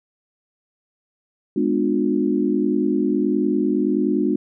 sine chord, G# diminished seventh, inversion none, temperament just, 207.7 / 249.2 / 299 / 358.8 Hz, G#3 / B3 / D4 / F4, 0 / +16 / +31 / +47 cents, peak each -23 / -23 / -21 / -23 dBFS, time 1.56-4.36 s, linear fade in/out 5 ms, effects none

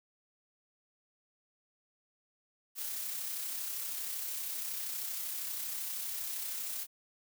blue noise with amplitude modulation, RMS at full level -37 dBFS, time 2.75-6.87 s, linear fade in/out 50 ms, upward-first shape sine, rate 32.7 Hz, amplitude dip 30%, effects none

